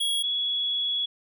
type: tone pair in turn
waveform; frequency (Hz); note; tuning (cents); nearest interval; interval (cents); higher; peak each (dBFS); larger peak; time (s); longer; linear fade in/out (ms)
square / sine; 3325 / 3368; G#7 / G#7; +1 / +24; unison; 23; second; -24; neither; 0-0.23 / 0.23-1.06; second; 10
effects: none